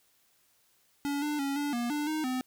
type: tone with pitch steps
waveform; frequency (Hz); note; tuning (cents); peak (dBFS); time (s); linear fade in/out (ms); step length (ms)
square; 284.5 / 297 / 277.4 / 289.4 / 238.6 / 295.6 / 310.5 / 255.5; C#4 / D4 / C#4 / D4 / A#3 / D4 / D#4 / C4; +45 / +20 / +1 / -25 / +41 / +11 / -3 / -41; -30; 1.05-2.41; 0; 170
effects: white hiss -68 dBFS RMS until 2.46 s